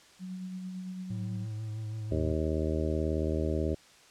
sine tone with tremolo, 185 Hz, F#3, in tune, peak -35 dBFS, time 0.19-1.47 s, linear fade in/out 50 ms, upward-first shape sine, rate 8.9 Hz, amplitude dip 30%
triangle tone with vibrato, 108.7 Hz, A2, 21 cents flat, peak -32 dBFS, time 1.1-2.33 s, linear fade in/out 5 ms, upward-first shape sine, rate 6.1 Hz, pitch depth 31 cents each way
harmonic tone, 78.4 Hz, D#2, 14 cents sharp, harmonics 1 / 2 / 3 / 4 / 5 / 6 / 7 / 8, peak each -31 / -37 / -37 / -35 / -35 / -42 / -38 / -40 dBFS, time 2.11-3.75 s, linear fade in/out 10 ms
effects white hiss -57 dBFS RMS until 4.1 s + low-pass 7000 Hz 12 dB/octave

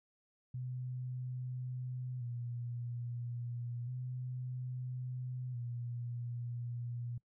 sine tone with vibrato, 123.1 Hz, B2, 5 cents flat, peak -38 dBFS, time 0.54-7.18 s, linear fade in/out 5 ms, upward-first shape square, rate 0.3 Hz, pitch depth 43 cents each way, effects noise-tail reverb RT60 0.1 s tail -23 dB re dry

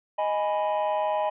triangle chord, G# minor, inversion second, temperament equal, 622.3 / 830.6 / 987.8 Hz, D#5 / G#5 / B5, 0 / 0 / 0 cents, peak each -24 / -25 / -28 dBFS, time 0.18-1.3 s, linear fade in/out 10 ms, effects tanh soft clip ceiling -15 dBFS + resampled to 8000 Hz

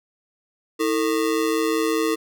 square ring-modulated tone, 385.9 Hz, G4, 27 cents flat, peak -17 dBFS, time 0.79-2.16 s, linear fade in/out 20 ms, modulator 62.5 Hz, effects none

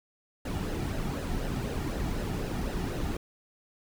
brown noise with flanger, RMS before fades -32 dBFS, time 0.45-3.17 s, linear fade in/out 5 ms, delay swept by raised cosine 0.86 to 1.96 ms, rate 4 Hz, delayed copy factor -0.55, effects none

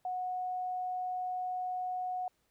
sine tone, 733 Hz, F#5, 16 cents flat, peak -33 dBFS, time 0.05-2.28 s, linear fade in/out 2 ms, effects pink hiss -75 dBFS RMS until 2.5 s

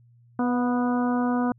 harmonic tone with a mistuned harmonic, 246.3 Hz, B3, 5 cents flat, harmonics 1 / 2 / 3 / 4 / 5 / 6, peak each -22 / -32 / -31 / -33 / -35 / -38 dBFS, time 0.39-1.52 s, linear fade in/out 2 ms, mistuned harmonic 3, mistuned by -25 cents, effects added 119 Hz sine -53 dBFS peak until 1.58 s

